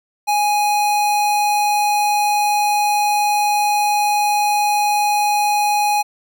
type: tone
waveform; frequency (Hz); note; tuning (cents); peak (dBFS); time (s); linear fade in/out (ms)
square; 830.6; G#5; 0; -15; 0.27-6.03; 20
effects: none